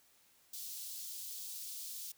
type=high-pass noise; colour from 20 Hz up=white; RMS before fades=-45 dBFS; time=0.53-2.12 s; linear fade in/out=5 ms; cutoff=3700 Hz; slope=24 dB/octave; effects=white hiss -68 dBFS RMS until 2.17 s